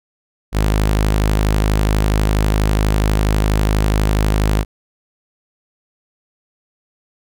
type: tone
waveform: sawtooth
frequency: 52.2 Hz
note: G#1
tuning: 10 cents sharp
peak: -9 dBFS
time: 0.52-4.65 s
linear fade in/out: 50 ms
effects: none